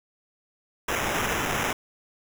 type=noise with sample-and-hold; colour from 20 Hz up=violet; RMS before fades=-27 dBFS; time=0.88-1.73 s; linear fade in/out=5 ms; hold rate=4410 Hz; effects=none